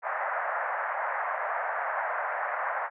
pink band-pass noise, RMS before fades -31 dBFS, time 0.02-2.9 s, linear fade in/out 50 ms, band 600 to 1900 Hz, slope 48 dB/octave, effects none

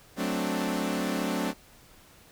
sawtooth chord, D dominant seventh, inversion first, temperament equal, 185 / 220 / 261.6 / 293.7 Hz, F#3 / A3 / C4 / D4, 0 / 0 / 0 / 0 cents, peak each -29 dBFS, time 0.16-1.54 s, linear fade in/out 50 ms, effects pink hiss -55 dBFS RMS until 2.31 s

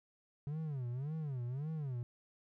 triangle tone with vibrato, 138.59 Hz, C#3, in tune, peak -35 dBFS, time 0.47-2.03 s, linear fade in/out 0 ms, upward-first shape sine, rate 1.8 Hz, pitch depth 250 cents each way, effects none

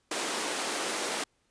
pink high-pass noise, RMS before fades -32 dBFS, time 0.11-1.24 s, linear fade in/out 5 ms, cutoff 280 Hz, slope 24 dB/octave, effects pink hiss -72 dBFS RMS until 1.5 s + resampled to 22050 Hz

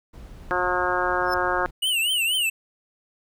brown noise, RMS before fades -41 dBFS, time 0.13-1.71 s, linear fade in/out 10 ms
harmonic tone, 180 Hz, F#3, 47 cents flat, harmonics 2 / 3 / 4 / 5 / 6 / 7 / 8 / 9, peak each -29 / -29 / -29 / -29 / -29 / -29 / -29 / -29 dBFS, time 0.51-1.66 s, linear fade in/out 0 ms
45% pulse tone with exponential growth, 5274 Hz, E8, in tune, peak -27 dBFS, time 1.23-1.34 s, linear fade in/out 2 ms, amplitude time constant 22 ms
square tone with vibrato, 2865 Hz, F7, 44 cents sharp, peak -21 dBFS, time 1.82-2.5 s, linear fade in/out 10 ms, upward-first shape triangle, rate 4.2 Hz, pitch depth 170 cents each way
effects none

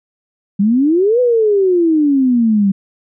sine exponential two-way sweep, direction up then down, 191.4 to 505 to 191.4 Hz, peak -9 dBFS, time 0.59-2.72 s, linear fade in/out 10 ms, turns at 1.2 s, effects none

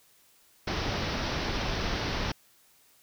pink low-pass noise, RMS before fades -31 dBFS, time 0.67-2.32 s, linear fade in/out 5 ms, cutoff 5800 Hz, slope 96 dB/octave, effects white hiss -62 dBFS RMS until 3.02 s

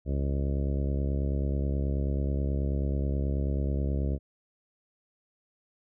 harmonic tone, 69.3 Hz, C#2, in tune, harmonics 1 / 2 / 3 / 4 / 5 / 6 / 7 / 8 / 9, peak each -27 / -33 / -37 / -39 / -41 / -43 / -44 / -45 / -46 dBFS, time 0.05-4.19 s, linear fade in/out 50 ms, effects none

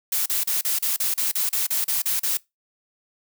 blue noise bursts, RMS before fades -23 dBFS, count 13, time 0.12-2.372 s, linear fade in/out 5 ms, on 140 ms, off 36 ms, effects noise-tail reverb RT60 0.2 s tail -23 dB re dry

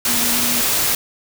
sine tone in noise, 239.6 Hz, A#3, 48 cents sharp, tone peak -26 dBFS, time 0.08-0.61 s, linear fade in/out 2 ms, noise white, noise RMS -18 dBFS, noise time 0.05-0.95 s, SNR -11 dB, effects none

